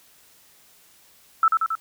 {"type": "tone with echo", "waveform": "sine", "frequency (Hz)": 1318.5, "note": "E6", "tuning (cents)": 0, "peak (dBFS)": -13, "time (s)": [1.43, 1.48], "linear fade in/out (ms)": 2, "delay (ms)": 91, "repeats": 3, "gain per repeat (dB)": -3, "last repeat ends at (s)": 1.753, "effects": ["white hiss -55 dBFS RMS until 1.8 s"]}